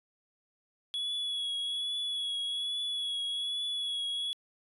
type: tone with vibrato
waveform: triangle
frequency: 3371 Hz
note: G#7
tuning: 25 cents sharp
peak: -30 dBFS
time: 0.94-4.33 s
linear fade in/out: 0 ms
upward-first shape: triangle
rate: 1.2 Hz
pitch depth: 31 cents each way
effects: resampled to 32000 Hz